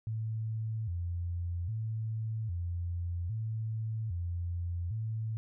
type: tone with vibrato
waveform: sine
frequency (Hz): 98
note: G2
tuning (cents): 0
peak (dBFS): -32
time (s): 0.07-5.37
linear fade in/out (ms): 0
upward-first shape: square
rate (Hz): 0.62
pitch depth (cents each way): 210
effects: none